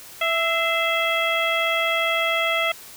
harmonic tone with a mistuned harmonic, 659.3 Hz, E5, in tune, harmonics 1 / 2 / 3 / 4 / 5, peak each -25 / -26 / -24 / -27 / -27 dBFS, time 0.21-2.72 s, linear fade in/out 5 ms, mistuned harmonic 3, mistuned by +68 cents, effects white hiss -42 dBFS RMS until 2.96 s

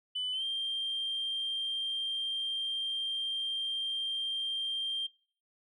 sine tone with pitch glide, 3000 to 3178 Hz, F#7 to G7, +23 to +23 cents, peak -30 dBFS, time 0.15-5.07 s, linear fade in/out 10 ms, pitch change +100 cents, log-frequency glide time 0.32-0.44 s, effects noise-tail reverb RT60 0.5 s tail -23 dB re dry + tanh soft clip ceiling -28 dBFS

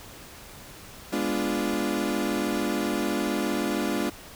35% pulse chord, G# diminished seventh, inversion none, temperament equal, 207.7 / 246.9 / 293.7 / 349.2 Hz, G#3 / B3 / D4 / F4, 0 / 0 / 0 / 0 cents, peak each -29 / -30 / -28 / -29 dBFS, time 1.12-4.1 s, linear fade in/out 10 ms, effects pink hiss -45 dBFS RMS until 4.35 s

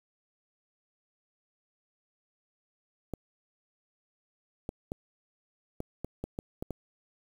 clicks, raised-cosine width 2 ms, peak -21 dBFS, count 9, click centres 3.137 / 4.691 / 4.919 / 5.804 / 6.046 / 6.24 / 6.389 / 6.625 / 6.707 s, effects 8-bit

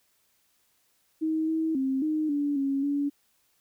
sine tone with pitch steps, 316.5 / 320.5 / 266.1 / 309.3 / 288.3 / 274.7 / 285.2 Hz, D#4 / E4 / C4 / D#4 / D4 / C#4 / C#4, +30 / -49 / +29 / -10 / -32 / -16 / +49 cents, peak -24 dBFS, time 1.21-3.1 s, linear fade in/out 20 ms, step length 270 ms, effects white hiss -69 dBFS RMS until 3.6 s

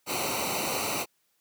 pink noise with comb filter, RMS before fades -30 dBFS, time 0.06-1.06 s, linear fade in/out 50 ms, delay 0.59 ms, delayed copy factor -0.85, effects white hiss -72 dBFS RMS until 1.4 s + high-pass 100 Hz 12 dB/octave

